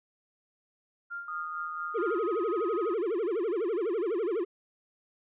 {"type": "tone with tremolo", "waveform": "sine", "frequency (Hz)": 1396.9, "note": "F6", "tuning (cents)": 0, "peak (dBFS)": -34, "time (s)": [1.1, 2.2], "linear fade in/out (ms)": 20, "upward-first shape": "sine", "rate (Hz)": 4.4, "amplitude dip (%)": 65}
{"type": "tone with pitch glide", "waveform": "sine", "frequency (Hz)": [1233, 1258.9], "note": ["D#6", "D#6"], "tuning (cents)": [-16, 20], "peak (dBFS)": -35, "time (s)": [1.28, 2.94], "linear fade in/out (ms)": 2, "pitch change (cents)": 36, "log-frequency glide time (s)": [2.04, 2.13]}
{"type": "tone with vibrato", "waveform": "triangle", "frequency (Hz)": 397.6, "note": "G4", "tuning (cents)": 25, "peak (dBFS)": -25, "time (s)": [1.94, 4.45], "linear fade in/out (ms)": 20, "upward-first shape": "sine", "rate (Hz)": 12, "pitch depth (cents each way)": 290}
{"effects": ["resampled to 8000 Hz"]}